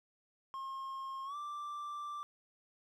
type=tone with pitch glide; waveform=triangle; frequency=1072 to 1175.8 Hz; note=C6 to D6; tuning=+42 to +2 cents; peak=-38 dBFS; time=0.54-2.23 s; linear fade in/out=0 ms; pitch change=+160 cents; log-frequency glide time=1.25-1.36 s; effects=none